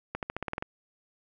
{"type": "accelerating click train", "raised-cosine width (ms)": 0.5, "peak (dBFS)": -17, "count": 9, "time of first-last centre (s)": [0.15, 0.625], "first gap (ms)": 78, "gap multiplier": 0.92, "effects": []}